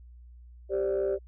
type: chord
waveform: sine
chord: G suspended fourth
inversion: none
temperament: equal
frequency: 392 / 523.3 / 587.3 Hz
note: G4 / C5 / D5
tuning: 0 / 0 / 0 cents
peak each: -26 / -32 / -30 dBFS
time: 0.69-1.19 s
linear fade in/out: 50 ms
effects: tanh soft clip ceiling -20 dBFS + added 60 Hz sine -47 dBFS peak until 1.27 s